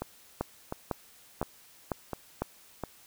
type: two click trains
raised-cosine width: 1 ms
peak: -19 / -15 dBFS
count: 5 / 5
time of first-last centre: 0.02-2.837 / 0.41-2.42 s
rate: 1.42 / 1.99 Hz
effects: white hiss -57 dBFS RMS until 3.06 s